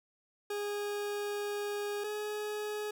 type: tone pair in turn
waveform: 40% pulse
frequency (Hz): 411.3 / 420.7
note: G#4 / G#4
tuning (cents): -17 / +22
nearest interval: unison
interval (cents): 39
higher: second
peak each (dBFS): -33 / -34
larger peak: first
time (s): 0.5-2.04 / 2.04-2.91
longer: first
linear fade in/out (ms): 5
effects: none

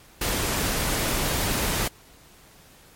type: noise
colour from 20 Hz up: pink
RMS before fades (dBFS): -25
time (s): 0.21-1.88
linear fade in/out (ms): 5
effects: pink hiss -52 dBFS RMS until 2.95 s + MP3 64 kbps

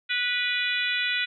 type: harmonic tone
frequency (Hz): 490.9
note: B4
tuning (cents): -10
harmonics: 3 / 4 / 5 / 6 / 7 / 8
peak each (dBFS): -30 / -30 / -29 / -34 / -31 / -34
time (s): 0.09-1.26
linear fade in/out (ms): 20
effects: none

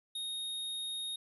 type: tone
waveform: square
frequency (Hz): 3724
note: A#7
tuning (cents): -2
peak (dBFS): -37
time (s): 0.15-1.16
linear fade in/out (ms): 5
effects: resampled to 32000 Hz + 12-bit

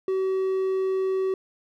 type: tone with hard clipping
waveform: triangle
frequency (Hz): 380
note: F#4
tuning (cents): +46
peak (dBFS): -23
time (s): 0.08-1.34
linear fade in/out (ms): 2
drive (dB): 6
effects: none

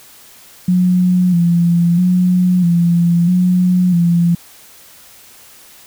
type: tone with vibrato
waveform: sine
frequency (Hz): 176.2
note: F3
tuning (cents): +16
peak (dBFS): -9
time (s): 0.68-4.35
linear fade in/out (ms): 5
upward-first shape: square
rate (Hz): 0.77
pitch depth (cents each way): 47
effects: white hiss -42 dBFS RMS until 5.86 s

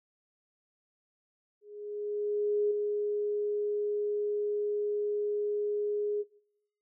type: tone with ADSR envelope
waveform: sine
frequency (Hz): 415.3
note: G#4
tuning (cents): 0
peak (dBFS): -24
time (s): 1.61-6.24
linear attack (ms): 1100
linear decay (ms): 5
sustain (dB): -4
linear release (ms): 34
effects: noise-tail reverb RT60 0.8 s tail -22 dB re dry

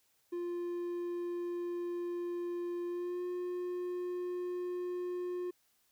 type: tone with pitch glide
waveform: triangle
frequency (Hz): 349.2 to 357.6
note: F4 to F4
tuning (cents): 0 to +41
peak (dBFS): -33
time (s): 0.32-5.51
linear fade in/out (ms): 10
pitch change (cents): +41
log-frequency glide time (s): 2.87-3.24
effects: white hiss -73 dBFS RMS until 5.91 s

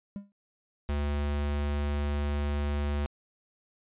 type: tone with exponential decay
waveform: triangle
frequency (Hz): 201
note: G3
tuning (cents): +44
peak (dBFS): -29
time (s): 0.16-0.32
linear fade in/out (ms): 0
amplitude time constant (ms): 34
type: tone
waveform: square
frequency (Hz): 72.6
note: D2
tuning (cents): -19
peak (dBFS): -28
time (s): 0.89-3.06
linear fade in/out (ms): 0
effects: resampled to 8000 Hz

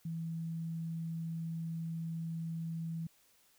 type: tone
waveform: sine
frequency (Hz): 164.3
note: E3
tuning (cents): -5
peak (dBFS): -36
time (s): 0.05-3.07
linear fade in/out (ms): 5
effects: white hiss -68 dBFS RMS until 3.58 s

